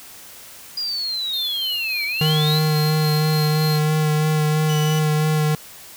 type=linear two-way sweep; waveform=sine; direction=down then up; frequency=4895 to 2247 to 4082 Hz; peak=-22 dBFS; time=0.77-2.59 s; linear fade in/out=5 ms; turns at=2.05 s
type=tone with tremolo; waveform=square; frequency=4194 Hz; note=C8; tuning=3 cents sharp; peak=-26 dBFS; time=1.33-3.79 s; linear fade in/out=5 ms; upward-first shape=square; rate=3.5 Hz; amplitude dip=35%
type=tone with vibrato; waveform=square; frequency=153.7 Hz; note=D#3; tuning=21 cents flat; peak=-17 dBFS; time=2.21-5.55 s; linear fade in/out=2 ms; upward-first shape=sine; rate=3 Hz; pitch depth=18 cents each way
type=tone; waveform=30% pulse; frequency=2960 Hz; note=F#7; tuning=in tune; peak=-26 dBFS; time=4.69-4.99 s; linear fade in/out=2 ms
effects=white hiss -41 dBFS RMS until 5.96 s